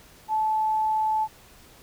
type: tone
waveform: sine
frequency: 869 Hz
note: A5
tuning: 22 cents flat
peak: -21 dBFS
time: 0.28-1.28 s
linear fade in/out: 50 ms
effects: pink hiss -52 dBFS RMS until 1.82 s